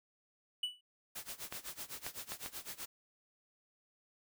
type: tone with exponential decay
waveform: triangle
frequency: 2960 Hz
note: F#7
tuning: in tune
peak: -29 dBFS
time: 0.63-0.81 s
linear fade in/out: 5 ms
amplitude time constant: 38 ms
type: noise with tremolo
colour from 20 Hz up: white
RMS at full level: -43 dBFS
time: 1.15-2.86 s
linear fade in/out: 10 ms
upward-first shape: sine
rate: 7.9 Hz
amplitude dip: 90%
type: clicks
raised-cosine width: 0.3 ms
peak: -25 dBFS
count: 4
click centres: 1.525 / 2.065 / 2.32 / 2.461 s
effects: none